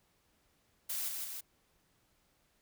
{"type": "noise with echo", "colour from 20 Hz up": "blue", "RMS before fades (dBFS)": -37, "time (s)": [0.89, 1.09], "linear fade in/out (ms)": 10, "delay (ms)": 160, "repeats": 2, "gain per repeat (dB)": -3, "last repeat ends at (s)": 1.41, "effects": ["pink hiss -73 dBFS RMS until 2.61 s"]}